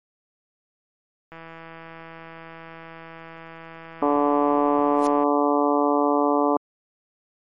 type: click train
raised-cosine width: 0.5 ms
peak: -26 dBFS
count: 643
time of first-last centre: 1.32-5.235 s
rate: 164 Hz
type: harmonic tone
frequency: 145 Hz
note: D3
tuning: 22 cents flat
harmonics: 2 / 3 / 4 / 5 / 6 / 7 / 8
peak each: -22 / -24 / -25 / -26 / -27 / -27 / -28 dBFS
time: 4.02-6.57 s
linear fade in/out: 2 ms
type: noise with exponential growth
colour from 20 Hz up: white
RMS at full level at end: -32 dBFS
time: 4.94-5.07 s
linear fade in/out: 1 ms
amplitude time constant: 27 ms
effects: MP3 48 kbps